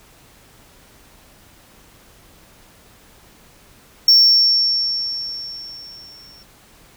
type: tone with exponential decay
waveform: sine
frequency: 5460 Hz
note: F8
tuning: 40 cents flat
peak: -4 dBFS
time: 4.08-6.43 s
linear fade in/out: 2 ms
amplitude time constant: 510 ms
effects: tanh soft clip ceiling -6 dBFS + pink hiss -49 dBFS RMS until 6.96 s